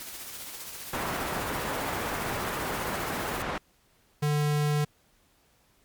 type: noise with tremolo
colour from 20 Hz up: white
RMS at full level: -39 dBFS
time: 0-3.42 s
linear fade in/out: 0 ms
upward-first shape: sine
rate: 15 Hz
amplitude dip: 35%
type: low-pass noise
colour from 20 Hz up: white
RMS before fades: -32 dBFS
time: 0.93-3.58 s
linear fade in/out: 2 ms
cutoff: 1400 Hz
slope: 12 dB/octave
type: tone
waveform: square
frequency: 148.3 Hz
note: D3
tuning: 17 cents sharp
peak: -24 dBFS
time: 4.22-4.85 s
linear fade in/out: 10 ms
effects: pink hiss -65 dBFS RMS until 5.84 s + MP3 96 kbps